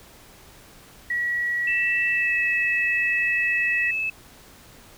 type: tone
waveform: sine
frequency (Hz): 1925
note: B6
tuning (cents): -45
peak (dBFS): -22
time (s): 1.1-3.91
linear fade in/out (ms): 5
type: tone with pitch glide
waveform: sine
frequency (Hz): 2646 to 2607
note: E7 to E7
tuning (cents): +6 to -20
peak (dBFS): -23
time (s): 1.67-4.1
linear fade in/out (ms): 5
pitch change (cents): -26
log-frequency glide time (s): 2.1-2.36
effects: pink hiss -49 dBFS RMS until 4.97 s